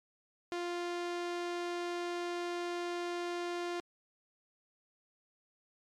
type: tone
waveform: sawtooth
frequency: 349.2 Hz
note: F4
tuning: in tune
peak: -31 dBFS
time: 0.52-3.8 s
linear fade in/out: 0 ms
effects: low-pass 6000 Hz 12 dB/octave + MP3 96 kbps